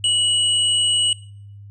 sine tone pair together, 2933 / 8395 Hz, F#7 / C9, -16 / +5 cents, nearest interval octave + tritone, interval 1821 cents, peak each -16 / -22 dBFS, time 0.04-1.13 s, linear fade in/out 2 ms, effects noise-tail reverb RT60 0.6 s tail -21 dB re dry + added 101 Hz sine -37 dBFS peak until 1.7 s

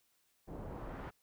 pink noise with low-pass filter sweep, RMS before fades -45 dBFS, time 0.47-1.11 s, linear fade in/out 20 ms, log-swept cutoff 560 to 1500 Hz, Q 1, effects white hiss -75 dBFS RMS until 1.22 s

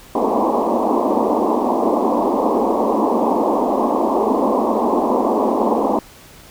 pink band-pass noise, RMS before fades -17 dBFS, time 0.15-5.99 s, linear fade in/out 2 ms, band 210 to 1100 Hz, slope 96 dB/octave, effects pink hiss -43 dBFS RMS until 6.5 s

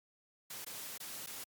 white noise with dropouts, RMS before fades -45 dBFS, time 0.5-1.44 s, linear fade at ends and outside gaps 5 ms, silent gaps 0.647-0.664 / 0.978-1.001 / 1.263-1.27 s, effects high-pass 100 Hz 12 dB/octave + MP3 96 kbps

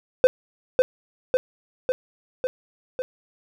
triangle tone with echo, 510 Hz, C5, 44 cents flat, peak -7 dBFS, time 0.24-0.27 s, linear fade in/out 0 ms, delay 550 ms, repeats 5, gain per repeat -3 dB, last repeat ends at 3.02 s, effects none

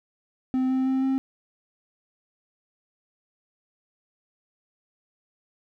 triangle tone with pitch steps, 258.7 / 261.1 / 263.5 / 266 Hz, C4 / C4 / C4 / C4, -19 / -3 / +12 / +29 cents, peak -19 dBFS, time 0.54-1.18 s, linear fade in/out 0 ms, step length 160 ms, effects none

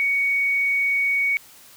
sine tone, 2236 Hz, C#7, 14 cents sharp, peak -18 dBFS, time 0-1.37 s, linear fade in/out 0 ms, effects white hiss -48 dBFS RMS until 1.76 s

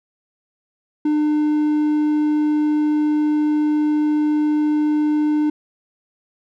triangle tone, 301.2 Hz, D4, 44 cents sharp, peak -13 dBFS, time 1.05-5.5 s, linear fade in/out 5 ms, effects none

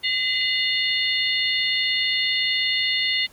harmonic tone with a mistuned harmonic, 717 Hz, F5, 45 cents sharp, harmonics 3 / 4 / 5 / 6, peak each -24 / -25 / -26 / -27 dBFS, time 0.03-3.27 s, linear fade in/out 20 ms, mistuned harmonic 3, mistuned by -96 cents, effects pink hiss -52 dBFS RMS until 3.32 s + Opus 24 kbps

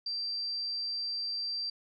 sine tone, 4699 Hz, D8, in tune, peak -32 dBFS, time 0.06-1.7 s, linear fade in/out 5 ms, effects none

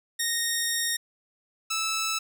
10% pulse tone pair in turn, 1856 / 1312.4 Hz, A#6 / E6, -8 / -8 cents, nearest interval tritone, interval 600 cents, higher first, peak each -16 / -18 dBFS, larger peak first, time 0.19-0.97 / 1.7-2.19 s, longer first, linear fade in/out 10 ms, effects none

